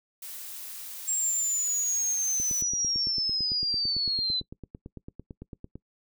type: noise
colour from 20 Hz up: blue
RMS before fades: -40 dBFS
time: 0.22-2.62 s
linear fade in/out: 5 ms
type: linear sweep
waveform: sine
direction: down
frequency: 7550 to 3994 Hz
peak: -25 dBFS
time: 1.07-4.41 s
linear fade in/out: 20 ms
type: click train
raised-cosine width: 3 ms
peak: -27 dBFS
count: 31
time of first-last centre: 2.4-5.756 s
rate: 8.94 Hz
effects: noise-tail reverb RT60 0.1 s tail -22 dB re dry